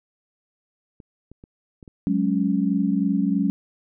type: clicks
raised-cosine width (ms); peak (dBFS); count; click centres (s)
3; -30; 5; 1.002 / 1.316 / 1.439 / 1.828 / 1.878
type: chord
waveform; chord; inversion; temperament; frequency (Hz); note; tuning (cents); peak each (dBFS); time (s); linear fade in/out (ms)
sine; F# suspended second; none; just; 185 / 208.1 / 277.5; F#3 / G#3 / C#4; 0 / +4 / +2; -23; 2.07-3.5; 0
effects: none